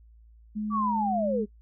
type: tone with pitch glide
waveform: sine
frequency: 212.1 to 209.8 Hz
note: G#3 to G#3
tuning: +37 to +18 cents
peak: -28 dBFS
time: 0.55-1.46 s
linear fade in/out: 20 ms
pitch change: -19 cents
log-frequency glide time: 0.95-1.07 s
type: linear sweep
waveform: sine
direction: down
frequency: 1173 to 396.3 Hz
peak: -25 dBFS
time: 0.7-1.46 s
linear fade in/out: 50 ms
effects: noise-tail reverb RT60 0.1 s tail -23 dB re dry + added 56 Hz sine -51 dBFS peak until 1.61 s